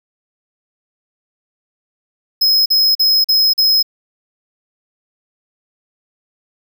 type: tone bursts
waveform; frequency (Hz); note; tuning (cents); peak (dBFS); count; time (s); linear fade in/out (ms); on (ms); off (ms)
square; 5120; D#8; +49; -10; 5; 2.41-3.828; 10; 250; 42
effects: none